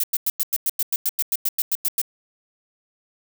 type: noise bursts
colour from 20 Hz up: violet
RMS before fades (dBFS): -21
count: 16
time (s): 0-2.016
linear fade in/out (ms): 2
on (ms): 36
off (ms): 96
effects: none